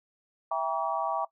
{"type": "chord", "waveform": "sine", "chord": "E diminished seventh", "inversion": "none", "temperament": "just", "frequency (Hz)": [659.3, 791.1, 949.3, 1139.2], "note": ["E5", "G5", "Bb5", "Db6"], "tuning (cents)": [0, 16, 31, 47], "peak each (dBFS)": -32, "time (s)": [0.51, 1.25], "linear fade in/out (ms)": 5, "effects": ["noise-tail reverb RT60 0.1 s tail -20 dB re dry"]}